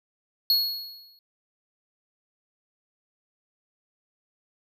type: tone with exponential decay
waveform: square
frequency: 4331 Hz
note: C#8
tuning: 41 cents flat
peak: -17 dBFS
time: 0.5-1.19 s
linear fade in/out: 1 ms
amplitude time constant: 150 ms
effects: none